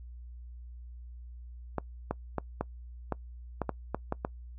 clicks, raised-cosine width 1 ms, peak -16 dBFS, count 10, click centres 1.783 / 2.11 / 2.383 / 2.61 / 3.123 / 3.617 / 3.693 / 3.946 / 4.124 / 4.249 s, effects noise-tail reverb RT60 0.1 s tail -23 dB re dry + added 60 Hz sine -43 dBFS peak until 4.58 s

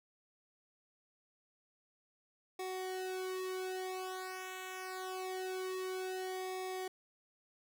sawtooth tone with flanger, 373.1 Hz, F#4, 14 cents sharp, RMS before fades -41 dBFS, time 2.59-6.88 s, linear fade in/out 5 ms, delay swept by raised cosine 0.68 to 2.48 ms, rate 0.25 Hz, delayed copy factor -0.9, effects none

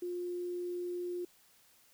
sine tone with quantisation, 354.2 Hz, F4, 24 cents sharp, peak -35 dBFS, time 0.02-1.25 s, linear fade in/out 5 ms, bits 10, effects white hiss -65 dBFS RMS until 1.93 s

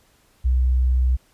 sine tone, 63.2 Hz, B1, 41 cents sharp, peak -15 dBFS, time 0.44-1.17 s, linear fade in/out 20 ms, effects pink hiss -59 dBFS RMS until 1.33 s + resampled to 32000 Hz

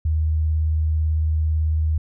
sine tone with vibrato, 78.3 Hz, D#2, 11 cents sharp, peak -17 dBFS, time 0.05-1.98 s, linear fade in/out 5 ms, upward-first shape square, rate 18 Hz, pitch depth 14 cents each way, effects none

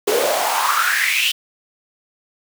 pink noise with high-pass filter sweep, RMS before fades -18 dBFS, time 0.07-1.32 s, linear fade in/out 10 ms, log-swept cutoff 400 to 3100 Hz, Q 6.8, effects none

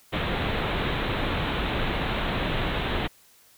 pink low-pass noise, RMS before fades -27 dBFS, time 0.12-3.08 s, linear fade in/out 20 ms, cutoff 3900 Hz, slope 96 dB/octave, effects white hiss -57 dBFS RMS until 3.57 s

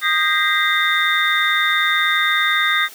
sine tone cluster, 1236 / 1589 / 1892 / 2061 / 3642 Hz, D#6 / G6 / A#6 / C7 / A#7, -12 / +23 / +25 / -27 / -41 cents, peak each -21 dBFS, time 0.01-2.89 s, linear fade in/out 50 ms, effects white hiss -40 dBFS RMS until 2.94 s + high-pass 300 Hz 12 dB/octave

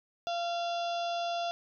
harmonic tone with a mistuned harmonic, 688 Hz, F5, 26 cents flat, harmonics 1 / 2 / 4 / 5 / 6 / 7 / 8 / 9, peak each -31 / -43 / -44 / -42 / -52 / -47 / -55 / -55 dBFS, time 0.27-1.51 s, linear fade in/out 0 ms, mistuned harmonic 7, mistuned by +15 cents, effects none

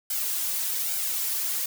blue noise with flanger, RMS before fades -28 dBFS, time 0.1-1.66 s, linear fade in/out 5 ms, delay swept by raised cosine 1.3 to 3.4 ms, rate 1.2 Hz, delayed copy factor +0.9, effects none

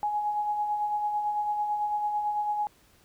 sine tone with tremolo, 836 Hz, G#5, 11 cents sharp, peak -24 dBFS, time 0.03-2.67 s, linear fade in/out 0 ms, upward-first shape sine, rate 9 Hz, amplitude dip 40%, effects pink hiss -61 dBFS RMS until 3.04 s

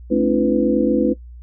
sine tone cluster, 217.1 / 266.6 / 294.9 / 340.1 / 498.3 Hz, A3 / C4 / D4 / F4 / B4, -23 / +33 / +7 / -46 / +15 cents, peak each -20 dBFS, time 0.1-1.14 s, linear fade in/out 20 ms, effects noise-tail reverb RT60 0.1 s tail -18 dB re dry + added 60 Hz sine -35 dBFS peak until 1.42 s

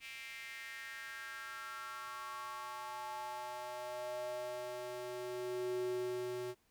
square tone with high-pass filter sweep, 123.47 Hz, B2, in tune, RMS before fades -43 dBFS, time 0-6.55 s, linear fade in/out 50 ms, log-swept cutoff 2400 to 290 Hz, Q 4.6, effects pink hiss -74 dBFS RMS until 6.7 s

